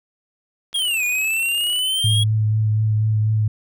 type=click train; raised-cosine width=0.2 ms; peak=-24 dBFS; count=36; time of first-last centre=0.73-1.791 s; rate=33 Hz
type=linear two-way sweep; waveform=square; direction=down then up; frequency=3322 to 2429 to 3322 Hz; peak=-19 dBFS; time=0.74-2.24 s; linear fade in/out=10 ms; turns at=1.04 s
type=tone with vibrato; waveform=sine; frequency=108.2 Hz; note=A2; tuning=29 cents flat; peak=-15 dBFS; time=2.04-3.48 s; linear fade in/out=5 ms; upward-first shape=triangle; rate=4.1 Hz; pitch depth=21 cents each way
effects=none